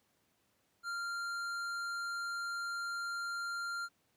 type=tone with hard clipping; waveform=sine; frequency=1390 Hz; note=F6; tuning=9 cents flat; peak=-38 dBFS; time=0.83-3.89 s; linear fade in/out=50 ms; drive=11 dB; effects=pink hiss -75 dBFS RMS until 4.16 s + high-pass 100 Hz 12 dB/octave